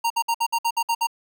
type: tone bursts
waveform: square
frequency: 927 Hz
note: A#5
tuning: 10 cents flat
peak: -20 dBFS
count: 9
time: 0.04-1.071 s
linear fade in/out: 10 ms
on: 63 ms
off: 58 ms
effects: none